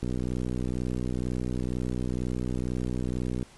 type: click train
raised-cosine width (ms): 3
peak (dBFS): -18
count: 212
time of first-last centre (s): 0.03-3.428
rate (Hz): 62.1
effects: pink hiss -54 dBFS RMS until 3.57 s + resampled to 24000 Hz